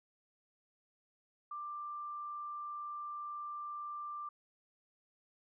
sine tone, 1183 Hz, D6, 12 cents sharp, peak -40 dBFS, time 1.51-4.29 s, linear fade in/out 5 ms, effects none

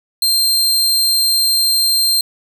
sawtooth tone, 4169 Hz, C8, 7 cents flat, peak -9 dBFS, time 0.22-2.21 s, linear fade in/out 2 ms, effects none

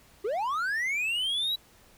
triangle linear sweep, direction up, 369.1 to 3951 Hz, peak -25 dBFS, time 0.24-1.56 s, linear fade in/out 10 ms, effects pink hiss -58 dBFS RMS until 1.97 s

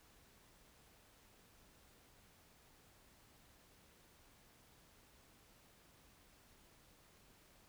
silence, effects pink hiss -67 dBFS RMS until 7.68 s

